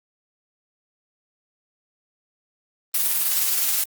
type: noise with tremolo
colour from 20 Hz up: blue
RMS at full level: -20 dBFS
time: 2.94-3.84 s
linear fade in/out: 5 ms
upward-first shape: sine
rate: 19 Hz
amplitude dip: 30%
effects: Opus 32 kbps